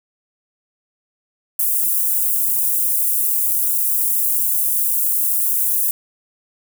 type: high-pass noise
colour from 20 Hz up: white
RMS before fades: -18 dBFS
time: 1.59-5.91 s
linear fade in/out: 2 ms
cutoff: 9900 Hz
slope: 24 dB/octave
effects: none